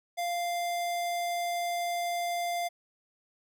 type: tone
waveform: square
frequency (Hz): 696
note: F5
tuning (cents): -6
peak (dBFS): -30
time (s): 0.17-2.69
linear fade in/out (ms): 20
effects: none